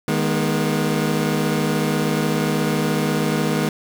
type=chord; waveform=25% pulse; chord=G# minor; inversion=second; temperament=equal with one note detuned; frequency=155.56 / 207.7 / 241.6 Hz; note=D#3 / G#3 / B3; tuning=0 / 0 / -38 cents; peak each=-18 / -19 / -20 dBFS; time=0.08-3.69 s; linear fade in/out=2 ms; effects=7-bit